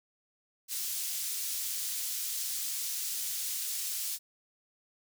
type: high-pass noise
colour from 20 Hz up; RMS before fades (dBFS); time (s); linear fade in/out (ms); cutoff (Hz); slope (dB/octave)
pink; -35; 0.68-4.19; 50; 5600; 12
effects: none